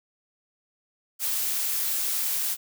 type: noise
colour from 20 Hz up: blue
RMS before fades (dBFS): -27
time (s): 1.19-2.57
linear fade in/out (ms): 50
effects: none